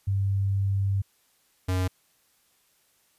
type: tone pair in turn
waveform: sine / square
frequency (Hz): 98.3 / 92.14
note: G2 / F#2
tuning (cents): +5 / -7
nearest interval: minor second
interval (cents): 112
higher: first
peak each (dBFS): -22 / -24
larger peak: first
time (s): 0.07-1.02 / 1.68-1.88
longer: first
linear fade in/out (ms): 10
effects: white hiss -66 dBFS RMS until 3.18 s + resampled to 32000 Hz